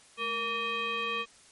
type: tone with frequency modulation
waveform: sine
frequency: 1829 Hz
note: A#6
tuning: 33 cents flat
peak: -29 dBFS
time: 0.17-1.26 s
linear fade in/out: 50 ms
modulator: 681 Hz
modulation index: 2
effects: white hiss -57 dBFS RMS until 1.51 s + MP3 48 kbps